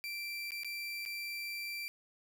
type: tone with dropouts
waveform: 30% pulse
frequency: 2349 Hz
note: D7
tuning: in tune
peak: -36 dBFS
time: 0.04-1.88 s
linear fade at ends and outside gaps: 0 ms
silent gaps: 0.507-0.519 / 0.634-0.646 / 1.052-1.06 s
effects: none